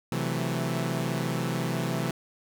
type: chord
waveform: sawtooth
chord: F# half-diminished seventh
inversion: second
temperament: equal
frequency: 130.81 / 164.81 / 185 / 220 Hz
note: C3 / E3 / F#3 / A3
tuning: 0 / 0 / 0 / 0 cents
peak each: -27 / -27 / -32 / -31 dBFS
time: 0.12-2.11 s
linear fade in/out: 2 ms
effects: none